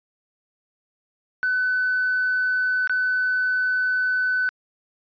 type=tone with dropouts; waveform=triangle; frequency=1505 Hz; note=F#6; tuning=29 cents sharp; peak=-16 dBFS; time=1.43-4.49 s; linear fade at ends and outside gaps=0 ms; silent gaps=2.874-2.896 s; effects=tanh soft clip ceiling -16 dBFS + resampled to 11025 Hz